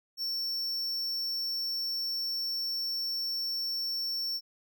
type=tone; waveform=square; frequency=5440 Hz; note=F8; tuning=46 cents flat; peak=-31 dBFS; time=0.17-4.41 s; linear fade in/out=50 ms; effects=none